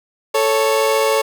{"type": "tone pair together", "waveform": "30% pulse", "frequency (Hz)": [440.2, 554.6], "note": ["A4", "C#5"], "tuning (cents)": [1, 1], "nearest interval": "major third", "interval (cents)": 400, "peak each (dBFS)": -14, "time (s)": [0.34, 1.22], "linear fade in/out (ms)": 10, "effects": []}